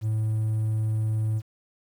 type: tone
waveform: triangle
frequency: 109.2 Hz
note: A2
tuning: 13 cents flat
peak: -20 dBFS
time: 0.01-1.42 s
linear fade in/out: 50 ms
effects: tanh soft clip ceiling -16 dBFS + 9-bit